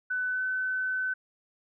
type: tone with pitch glide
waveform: sine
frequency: 1500 to 1515.7 Hz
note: F#6 to F#6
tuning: +23 to +41 cents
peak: -27 dBFS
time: 0.1-1.14 s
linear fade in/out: 10 ms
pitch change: +18 cents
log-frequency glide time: 0.28-0.42 s
effects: none